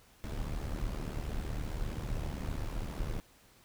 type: noise with amplitude modulation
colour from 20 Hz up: brown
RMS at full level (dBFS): -33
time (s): 0.24-3.2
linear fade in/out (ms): 0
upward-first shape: sine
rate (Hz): 75.3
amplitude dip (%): 70
effects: pink hiss -62 dBFS RMS until 3.64 s